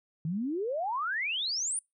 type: exponential sweep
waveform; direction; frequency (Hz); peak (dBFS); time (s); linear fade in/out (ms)
sine; up; 150.5 to 9770; -29; 0.25-1.79; 2
effects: noise-tail reverb RT60 0.2 s tail -25 dB re dry